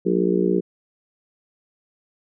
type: harmonic tone with a mistuned harmonic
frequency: 58.27 Hz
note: A#1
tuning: in tune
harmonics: 3 / 4 / 5 / 6 / 7 / 8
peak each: -22 / -31 / -27 / -22 / -22 / -28 dBFS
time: 0.05-0.61 s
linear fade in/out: 20 ms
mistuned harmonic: 3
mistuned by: +90 cents
effects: none